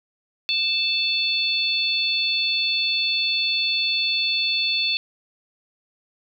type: harmonic tone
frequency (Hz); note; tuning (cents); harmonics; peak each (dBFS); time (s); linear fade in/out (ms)
880; A5; 0; 3 / 4 / 5; -24 / -24 / -24; 0.49-4.97; 0
effects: none